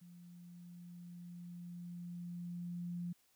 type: tone with level ramp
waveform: sine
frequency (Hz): 174.61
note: F3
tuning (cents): 0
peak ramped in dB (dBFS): -54 to -38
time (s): 0.01-3.13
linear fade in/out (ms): 10
effects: white hiss -73 dBFS RMS until 3.35 s